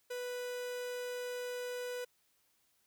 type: tone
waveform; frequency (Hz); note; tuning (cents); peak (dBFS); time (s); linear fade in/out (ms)
45% pulse; 493.9; B4; 0; -38; 0.1-2.05; 10
effects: white hiss -74 dBFS RMS until 2.86 s